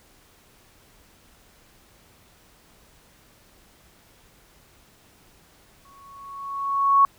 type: tone with exponential growth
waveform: sine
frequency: 1108.7 Hz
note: C#6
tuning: in tune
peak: -11 dBFS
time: 5.85-7.05 s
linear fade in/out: 1 ms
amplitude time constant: 260 ms
effects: pink hiss -56 dBFS RMS until 7.18 s